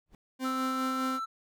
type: noise with exponential growth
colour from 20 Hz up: brown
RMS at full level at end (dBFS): -47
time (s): 0.06-0.15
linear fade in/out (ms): 1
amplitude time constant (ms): 18
type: tone with tremolo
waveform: 40% pulse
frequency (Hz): 259.9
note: C4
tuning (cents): -11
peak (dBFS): -29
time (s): 0.39-1.2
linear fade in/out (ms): 50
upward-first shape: sine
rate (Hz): 4.9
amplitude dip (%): 30
type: tone with pitch glide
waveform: triangle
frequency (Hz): 1316 to 1329.8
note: E6 to E6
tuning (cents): -3 to +15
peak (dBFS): -30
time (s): 0.44-1.26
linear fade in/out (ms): 20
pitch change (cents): +18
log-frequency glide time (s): 0.55-1.01
effects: none